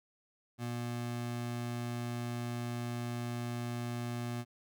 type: tone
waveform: 25% pulse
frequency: 120 Hz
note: B2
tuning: 49 cents flat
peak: -32 dBFS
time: 0.58-4.45 s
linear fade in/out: 50 ms
effects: none